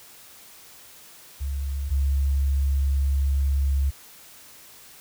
sine tone pair in turn, 69.3 / 69.02 Hz, C#2 / C#2, 0 / -7 cents, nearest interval unison, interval 7 cents, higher first, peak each -25 / -19 dBFS, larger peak second, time 1.4-1.9 / 1.9-3.91 s, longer second, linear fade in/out 20 ms, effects white hiss -48 dBFS RMS until 5 s

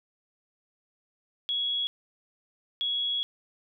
sine tone pair in turn, 3342 / 3342 Hz, G#7 / G#7, +10 / +10 cents, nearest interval unison, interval 0 cents, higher neither, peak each -26 dBFS, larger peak neither, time 1.49-1.87 / 2.81-3.23 s, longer second, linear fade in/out 0 ms, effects none

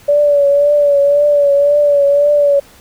sine tone with vibrato, 575 Hz, D5, 37 cents flat, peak -7 dBFS, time 0.08-2.6 s, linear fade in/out 10 ms, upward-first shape triangle, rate 1.9 Hz, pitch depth 43 cents each way, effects pink hiss -43 dBFS RMS until 2.8 s

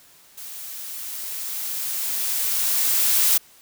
blue noise with level ramp, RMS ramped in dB -37 to -17 dBFS, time 0.37-3.38 s, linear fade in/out 10 ms, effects white hiss -52 dBFS RMS until 3.61 s

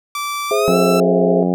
sawtooth tone with pitch glide, 1164 to 1329.4 Hz, D6 to E6, -16 to +14 cents, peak -17 dBFS, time 0.15-1 s, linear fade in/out 2 ms, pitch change +230 cents, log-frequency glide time 0.48-0.76 s
sine chord, Ab augmented, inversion none, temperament equal, 415.3 / 523.3 / 659.3 Hz, Ab4 / C5 / E5, 0 / 0 / 0 cents, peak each -16 / -21 / -19 dBFS, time 0.51-1.43 s, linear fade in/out 2 ms
harmonic tone, 89.6 Hz, F2, 45 cents sharp, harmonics 2 / 3 / 4 / 5 / 6 / 7 / 8 / 9, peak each -17 / -21 / -23 / -25 / -27 / -28 / -29 / -30 dBFS, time 0.68-1.54 s, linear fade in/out 0 ms
effects none

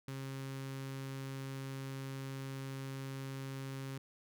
sawtooth tone with notch filter, 134.7 Hz, C#3, 49 cents flat, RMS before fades -43 dBFS, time 0.08-3.98 s, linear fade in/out 2 ms, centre 700 Hz, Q 1.9, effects none

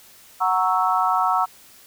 sine chord, F# dominant seventh, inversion none, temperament equal with one note detuned, 740 / 932.3 / 1108.7 / 1313.9 Hz, F#5 / A#5 / C#6 / E6, 0 / 0 / 0 / -6 cents, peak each -22 / -23 / -24 / -22 dBFS, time 0.4-1.46 s, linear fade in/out 20 ms, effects white hiss -49 dBFS RMS until 1.86 s

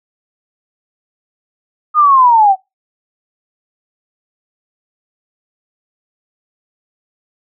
sine linear sweep, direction down, 1244.5 to 746 Hz, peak -5 dBFS, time 1.94-2.56 s, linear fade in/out 50 ms, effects noise-tail reverb RT60 0.2 s tail -22 dB re dry

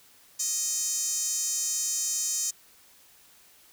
sawtooth tone with high-pass filter, 622.3 Hz, D#5, in tune, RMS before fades -29 dBFS, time 0.39-2.51 s, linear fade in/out 10 ms, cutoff 6600 Hz, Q 5.7, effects white hiss -57 dBFS RMS until 3.72 s

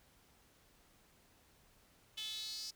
sawtooth tone with high-pass filter sweep, 432.4 Hz, A4, 30 cents flat, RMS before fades -44 dBFS, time 2.17-2.71 s, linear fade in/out 10 ms, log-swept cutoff 3200 to 5100 Hz, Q 6.8, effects pink hiss -68 dBFS RMS until 2.75 s

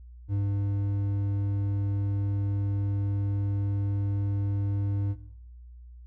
sine tone with hard clipping, 100.2 Hz, G2, 38 cents sharp, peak -26 dBFS, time 0.28-5.16 s, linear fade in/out 50 ms, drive 6 dB, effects noise-tail reverb RT60 0.8 s tail -19 dB re dry + added 60 Hz sine -44 dBFS peak until 6.06 s

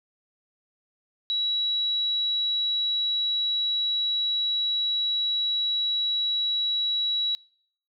sine tone, 3900 Hz, B7, 23 cents flat, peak -23 dBFS, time 1.3-7.35 s, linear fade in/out 0 ms, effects noise-tail reverb RT60 0.6 s tail -26 dB re dry

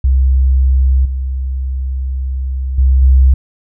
sine tone with level steps, 65.5 Hz, C2, 2 cents sharp, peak -7 / -15 / -6 / -4 dBFS, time 0.04-3.34 s, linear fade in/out 5 ms, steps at 1.05 / 2.78 / 3.02 s, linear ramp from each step 5 ms, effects none

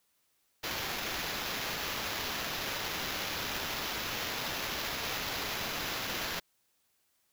white noise with sample-and-hold, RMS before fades -36 dBFS, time 0.63-6.4 s, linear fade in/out 10 ms, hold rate 8820 Hz, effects white hiss -74 dBFS RMS until 7.32 s

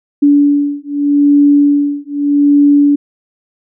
sine beating tone pair, 287.2 / 288.02 Hz, D4 / D4, -39 / -34 cents, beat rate 0.82 Hz, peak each -10 dBFS, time 0.22-2.96 s, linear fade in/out 10 ms, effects none

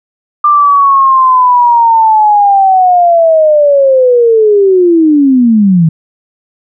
sine linear sweep, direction down, 1193 to 155 Hz, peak -3 dBFS, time 0.44-5.89 s, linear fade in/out 5 ms, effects none

